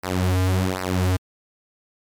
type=tone with flanger; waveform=sawtooth; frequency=92.5 Hz; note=F#2; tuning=in tune; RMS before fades=-21 dBFS; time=0.03-1.17 s; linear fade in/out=10 ms; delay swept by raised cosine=0.29 to 5.49 ms; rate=1.3 Hz; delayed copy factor=-0.9; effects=MP3 96 kbps